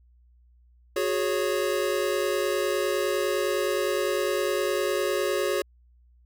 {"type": "chord", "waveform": "square", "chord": "F# suspended second", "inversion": "none", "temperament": "equal with one note detuned", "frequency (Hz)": [365.5, 415.3, 554.4], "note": ["F#4", "G#4", "C#5"], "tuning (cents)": [-21, 0, 0], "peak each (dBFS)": [-29, -29, -29], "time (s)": [0.96, 5.62], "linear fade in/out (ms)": 5, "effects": ["added 60 Hz sine -55 dBFS peak until 6.25 s"]}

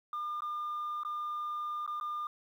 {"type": "tone with dropouts", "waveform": "sine", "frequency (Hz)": 1205, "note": "D6", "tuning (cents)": 44, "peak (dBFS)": -32, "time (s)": [0.13, 2.27], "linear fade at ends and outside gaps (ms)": 2, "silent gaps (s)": [[0.406, 0.42], [1.034, 1.049], [1.864, 1.876], [2, 2.01]], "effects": ["tanh soft clip ceiling -32 dBFS", "11-bit"]}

